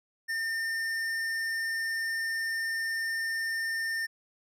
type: tone with tanh clipping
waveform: sine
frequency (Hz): 1809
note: A6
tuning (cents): +48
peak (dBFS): -31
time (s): 0.28-4.07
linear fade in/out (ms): 20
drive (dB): 14
effects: none